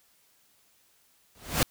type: noise with exponential growth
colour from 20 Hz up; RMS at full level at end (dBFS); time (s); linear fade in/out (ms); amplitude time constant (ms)
pink; -20; 1.35-1.63; 2; 60
effects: white hiss -65 dBFS RMS until 1.7 s